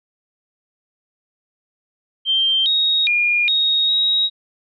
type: tone with pitch steps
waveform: sine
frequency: 3152 / 3762 / 2422 / 3753 / 3802 Hz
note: G7 / A#7 / D#7 / A#7 / A#7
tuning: +9 / +15 / -47 / +11 / +33 cents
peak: -14 dBFS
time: 2.25-4.3 s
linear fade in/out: 50 ms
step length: 410 ms
effects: none